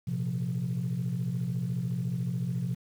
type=tone cluster; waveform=sine; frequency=115.5 / 129.5 / 174.9 Hz; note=A#2 / C3 / F3; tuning=-16 / -17 / +3 cents; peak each=-35 / -30 / -31 dBFS; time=0.07-2.75 s; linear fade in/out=10 ms; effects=tanh soft clip ceiling -23 dBFS + 9-bit